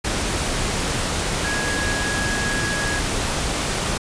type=tone in noise; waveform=sine; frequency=1661.2 Hz; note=G#6; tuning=in tune; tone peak=-25 dBFS; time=1.44-3 s; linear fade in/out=10 ms; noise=pink; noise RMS=-23 dBFS; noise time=0.04-3.98 s; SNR=-5 dB; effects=resampled to 22050 Hz